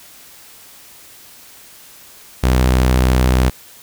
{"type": "tone", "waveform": "sawtooth", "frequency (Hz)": 63.3, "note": "B1", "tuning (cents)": 43, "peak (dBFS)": -7, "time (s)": [2.43, 3.5], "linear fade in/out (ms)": 10, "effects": ["white hiss -42 dBFS RMS until 3.82 s"]}